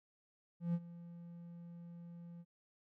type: tone with ADSR envelope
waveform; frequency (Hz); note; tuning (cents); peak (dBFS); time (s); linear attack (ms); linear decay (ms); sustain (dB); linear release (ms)
triangle; 171.3; F3; -33; -29; 0.6-2.45; 140; 51; -18; 46
effects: none